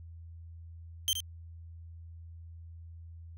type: tone with echo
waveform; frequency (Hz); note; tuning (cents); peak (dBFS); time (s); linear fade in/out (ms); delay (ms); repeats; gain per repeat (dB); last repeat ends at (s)
sawtooth; 3136; G7; 0; -23; 1.08-1.13; 0; 73; 1; -7; 1.203
effects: added 83 Hz sine -45 dBFS peak until 3.37 s